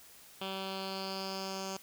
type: tone with low-pass filter sweep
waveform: 10% pulse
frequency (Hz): 192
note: G3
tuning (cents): -36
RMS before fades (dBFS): -39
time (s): 0.41-1.77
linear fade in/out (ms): 5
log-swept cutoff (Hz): 3500 to 6200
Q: 4.8
effects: white hiss -56 dBFS RMS until 1.82 s